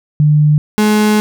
sine / 35% pulse tone pair in turn, 150 / 212.1 Hz, D3 / G#3, +37 / +37 cents, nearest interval tritone, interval 600 cents, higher second, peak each -6 / -7 dBFS, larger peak first, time 0.2-0.58 / 0.78-1.2 s, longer second, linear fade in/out 0 ms, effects none

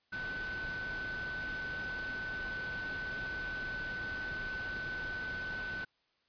sine tone in noise, 1509 Hz, F#6, 34 cents sharp, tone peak -37 dBFS, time 0.12-5.85 s, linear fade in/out 10 ms, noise pink, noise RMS -45 dBFS, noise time 0.12-5.85 s, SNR +5 dB, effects white hiss -75 dBFS RMS until 6.28 s + resampled to 11025 Hz

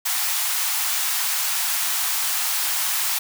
white high-pass noise, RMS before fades -23 dBFS, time 0.05-3.19 s, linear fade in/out 10 ms, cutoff 720 Hz, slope 48 dB/octave, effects none

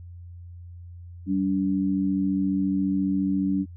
sine tone pair together, 191.92 / 286.4 Hz, G3 / D4, -36 / -43 cents, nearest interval perfect fifth, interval 693 cents, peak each -24 dBFS, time 1.26-3.66 s, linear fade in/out 50 ms, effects added 87 Hz sine -39 dBFS peak until 3.76 s

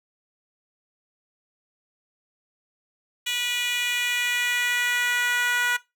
10% pulse tone with high-pass filter sweep, 486.8 Hz, B4, 25 cents flat, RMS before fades -25 dBFS, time 3.26-5.77 s, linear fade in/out 10 ms, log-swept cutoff 2900 to 1400 Hz, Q 2.1, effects noise-tail reverb RT60 0.2 s tail -18 dB re dry

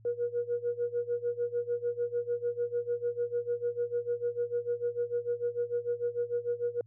sine tone with tremolo, 479.5 Hz, A#4, 49 cents sharp, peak -25 dBFS, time 0.05-6.81 s, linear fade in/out 2 ms, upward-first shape sine, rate 6.7 Hz, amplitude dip 90%, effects tanh soft clip ceiling -22 dBFS + added 111 Hz sine -54 dBFS peak until 6.86 s

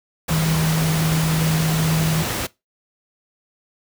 sine tone in noise, 159.4 Hz, D#3, 42 cents sharp, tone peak -17 dBFS, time 0.3-2.23 s, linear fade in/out 10 ms, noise pink, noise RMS -24 dBFS, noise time 0.28-2.47 s, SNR +4 dB, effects noise-tail reverb RT60 0.2 s tail -20 dB re dry + high-pass 60 Hz 12 dB/octave

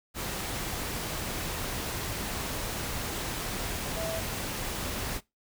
sine tone in noise, 654 Hz, E5, 14 cents flat, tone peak -32 dBFS, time 3.95-4.22 s, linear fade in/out 50 ms, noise pink, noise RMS -34 dBFS, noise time 0.14-5.21 s, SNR -1 dB, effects noise-tail reverb RT60 0.2 s tail -21 dB re dry

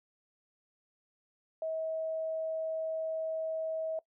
sine tone, 641 Hz, E5, 49 cents flat, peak -32 dBFS, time 1.62-3.99 s, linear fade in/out 2 ms, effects noise-tail reverb RT60 0.1 s tail -20 dB re dry

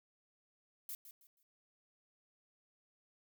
violet noise with echo, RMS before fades -44 dBFS, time 0.89-0.95 s, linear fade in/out 2 ms, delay 160 ms, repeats 3, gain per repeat -11 dB, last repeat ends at 1.43 s, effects none

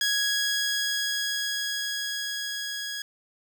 15% pulse tone with level ramp, 1661.2 Hz, G#6, in tune, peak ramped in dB -16 to -25 dBFS, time 0.01-3.02 s, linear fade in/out 2 ms, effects none

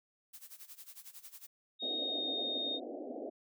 blue noise with tremolo, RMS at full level -49 dBFS, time 0.33-1.47 s, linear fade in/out 10 ms, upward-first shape sine, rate 11 Hz, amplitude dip 85%
sine tone with pitch glide, 3723 to 3695 Hz, A#7 to A#7, -3 to -16 cents, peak -34 dBFS, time 1.79-2.8 s, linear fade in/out 50 ms, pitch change -13 cents, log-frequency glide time 1.98-2.25 s
pink band-pass noise, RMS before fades -43 dBFS, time 1.82-3.3 s, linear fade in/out 10 ms, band 240 to 730 Hz, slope 96 dB/octave
effects none

